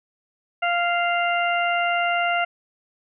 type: harmonic tone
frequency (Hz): 696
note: F5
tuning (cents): -6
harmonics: 1 / 2 / 3 / 4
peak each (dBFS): -22 / -25 / -27 / -28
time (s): 0.62-2.45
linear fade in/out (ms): 10
effects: none